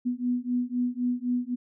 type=beating tone pair; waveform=sine; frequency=244.4 / 248.3 Hz; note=B3 / B3; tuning=-18 / +9 cents; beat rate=3.9 Hz; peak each=-28 dBFS; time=0.05-1.56 s; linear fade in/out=20 ms; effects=none